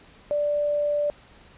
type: tone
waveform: sine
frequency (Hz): 587.3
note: D5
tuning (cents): 0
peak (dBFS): -21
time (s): 0.31-1.1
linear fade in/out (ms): 0
effects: pink hiss -52 dBFS RMS until 1.57 s + resampled to 8000 Hz